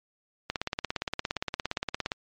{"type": "click train", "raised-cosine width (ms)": 0.2, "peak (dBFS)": -11, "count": 29, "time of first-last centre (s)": [0.5, 2.118], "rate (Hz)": 17.3, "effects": ["low-pass 5000 Hz 12 dB/octave", "MP3 64 kbps"]}